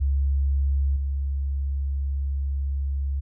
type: tone with level steps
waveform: sine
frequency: 69 Hz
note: C#2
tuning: 7 cents flat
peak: -19 / -23 dBFS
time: 0-3.21 s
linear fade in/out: 20 ms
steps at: 0.96 s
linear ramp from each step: 5 ms
effects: none